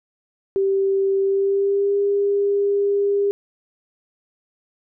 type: tone with pitch glide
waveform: sine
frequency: 389.9 to 402.5 Hz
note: G4 to G4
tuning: -9 to +46 cents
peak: -16 dBFS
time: 0.56-3.31 s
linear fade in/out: 0 ms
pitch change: +55 cents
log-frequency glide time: 1.21-1.98 s
effects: none